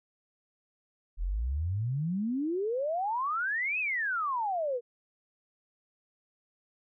sine exponential two-way sweep, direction up then down, 39.02 to 2625 to 462.2 Hz, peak -28 dBFS, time 1.17-4.81 s, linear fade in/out 50 ms, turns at 3.79 s, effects none

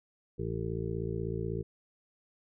harmonic tone, 56.2 Hz, A1, 37 cents sharp, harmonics 1 / 2 / 3 / 4 / 6 / 7 / 8, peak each -41 / -37 / -38 / -47 / -42 / -38 / -41 dBFS, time 0.38-1.63 s, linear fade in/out 20 ms, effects none

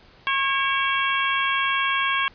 harmonic tone with a mistuned harmonic, 544 Hz, C#5, 33 cents flat, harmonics 2 / 3 / 4 / 5 / 6, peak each -24 / -26 / -27 / -28 / -29 dBFS, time 0.27-2.28 s, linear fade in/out 0 ms, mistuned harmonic 4, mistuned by +65 cents, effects pink hiss -52 dBFS RMS until 2.34 s + resampled to 11025 Hz

